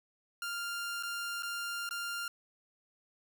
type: tone with dropouts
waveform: sawtooth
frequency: 1396.9 Hz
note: F6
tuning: in tune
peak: -32 dBFS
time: 0.42-2.28 s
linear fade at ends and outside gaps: 2 ms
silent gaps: 1.027-1.033 / 1.424-1.431 / 1.891-1.909 s
effects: none